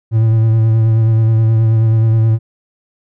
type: tone with vibrato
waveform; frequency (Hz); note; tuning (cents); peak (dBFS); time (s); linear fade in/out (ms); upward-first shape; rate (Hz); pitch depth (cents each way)
triangle; 111.8; A2; +28; -6; 0.11-2.39; 50; sine; 9.4; 25
effects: none